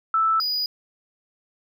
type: tone pair in turn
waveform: sine / triangle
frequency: 1318.5 / 4925 Hz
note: E6 / D#8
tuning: 0 / -19 cents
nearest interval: octave + major seventh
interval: 2281 cents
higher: second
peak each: -17 / -21 dBFS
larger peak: first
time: 0.14-0.4 / 0.4-0.66 s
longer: neither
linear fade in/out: 2 ms
effects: none